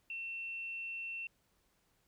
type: tone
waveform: sine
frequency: 2700 Hz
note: E7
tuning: 41 cents sharp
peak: -39 dBFS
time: 0.1-1.27 s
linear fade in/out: 2 ms
effects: pink hiss -75 dBFS RMS until 2.07 s